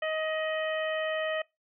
harmonic tone with a mistuned harmonic, 629 Hz, D#5, 19 cents sharp, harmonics 1 / 2 / 3 / 4 / 5, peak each -30 / -39 / -35 / -42 / -41 dBFS, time 0.02-1.42 s, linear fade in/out 5 ms, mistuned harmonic 5, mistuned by -53 cents, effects noise-tail reverb RT60 0.2 s tail -23 dB re dry

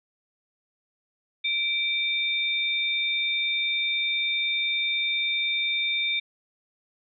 sine tone pair together, 2332 / 3635 Hz, D7 / A#7, -13 / -44 cents, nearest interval minor sixth, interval 769 cents, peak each -26 dBFS, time 1.44-6.2 s, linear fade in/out 10 ms, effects none

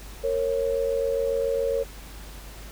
sine tone pair together, 460.8 / 548 Hz, A#4 / C#5, -20 / -20 cents, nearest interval minor third, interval 300 cents, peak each -25 dBFS, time 0.23-1.84 s, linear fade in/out 20 ms, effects added 50 Hz sine -40 dBFS peak until 2.71 s + pink hiss -45 dBFS RMS until 2.71 s

